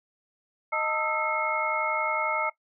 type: tone cluster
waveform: sine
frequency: 622 / 895 / 1248 / 1319 / 2163 Hz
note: D#5 / A5 / D#6 / E6 / C#7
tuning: -1 / +29 / +5 / +1 / -43 cents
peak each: -32 / -30 / -36 / -30 / -29 dBFS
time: 0.72-2.5 s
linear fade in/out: 10 ms
effects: noise-tail reverb RT60 0.1 s tail -18 dB re dry